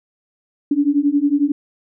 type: beating tone pair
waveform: sine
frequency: 281.5 / 292.5 Hz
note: C#4 / D4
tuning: +27 / -7 cents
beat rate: 11 Hz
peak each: -17 / -16 dBFS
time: 0.71-1.52 s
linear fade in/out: 5 ms
effects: none